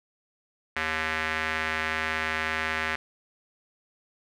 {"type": "tone with band-pass filter", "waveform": "square", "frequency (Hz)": 79.1, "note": "D#2", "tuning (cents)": 29, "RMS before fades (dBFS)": -29, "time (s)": [0.76, 2.96], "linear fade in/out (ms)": 5, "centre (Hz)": 1900, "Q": 2.3, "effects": []}